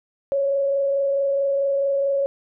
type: tone with frequency modulation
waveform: sine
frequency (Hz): 554.4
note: C#5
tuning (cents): 0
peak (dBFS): -18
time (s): 0.32-2.26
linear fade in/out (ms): 0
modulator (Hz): 24.6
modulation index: 0.3
effects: none